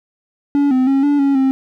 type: tone with pitch steps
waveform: triangle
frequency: 284.8 / 257.4 / 272.2 / 288.3 / 277.4 / 266.1 Hz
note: C#4 / C4 / C#4 / D4 / C#4 / C4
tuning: +47 / -28 / -31 / -32 / +1 / +29 cents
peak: -9 dBFS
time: 0.55-1.51 s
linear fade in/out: 0 ms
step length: 160 ms
effects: none